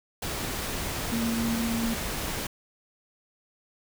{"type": "tone in noise", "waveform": "sine", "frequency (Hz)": 230, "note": "A#3", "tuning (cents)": -23, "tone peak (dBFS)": -26, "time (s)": [1.12, 1.94], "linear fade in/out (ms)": 5, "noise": "pink", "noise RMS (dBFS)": -32, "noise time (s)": [0.22, 2.47], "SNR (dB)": 3, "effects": []}